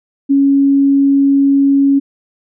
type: tone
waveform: sine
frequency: 277.2 Hz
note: C#4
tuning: in tune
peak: -7 dBFS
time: 0.29-2 s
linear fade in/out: 20 ms
effects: none